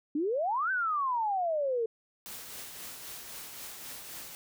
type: exponential two-way sweep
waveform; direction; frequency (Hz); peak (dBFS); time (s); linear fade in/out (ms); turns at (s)
sine; up then down; 280 to 1568 to 441; -27; 0.15-1.86; 5; 0.71
type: noise with tremolo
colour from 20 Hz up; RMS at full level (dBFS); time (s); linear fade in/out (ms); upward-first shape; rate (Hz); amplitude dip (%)
white; -42; 2.26-4.35; 0; triangle; 3.8; 40
effects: none